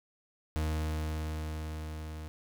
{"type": "tone with level ramp", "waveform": "40% pulse", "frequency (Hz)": 77.78, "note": "D#2", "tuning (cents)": 0, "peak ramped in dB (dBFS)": [-28, -39], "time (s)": [0.56, 2.28], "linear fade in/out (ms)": 0, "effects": []}